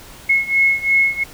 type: beating tone pair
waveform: sine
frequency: 2175 / 2177.9 Hz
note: C#7 / C#7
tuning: -33 / -31 cents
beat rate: 2.9 Hz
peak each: -15 / -17 dBFS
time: 0.29-1.24 s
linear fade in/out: 10 ms
effects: pink hiss -40 dBFS RMS until 1.33 s